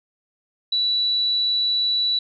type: tone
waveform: sine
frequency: 3943 Hz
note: B7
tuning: 4 cents flat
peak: -18 dBFS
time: 0.72-2.19 s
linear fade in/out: 5 ms
effects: none